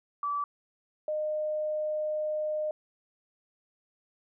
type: tone pair in turn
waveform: sine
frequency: 1155 / 611.8 Hz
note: D6 / D#5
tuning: -29 / -29 cents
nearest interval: major seventh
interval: 1100 cents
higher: first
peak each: -28 dBFS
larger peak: neither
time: 0.23-0.44 / 1.08-2.71 s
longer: second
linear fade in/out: 2 ms
effects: none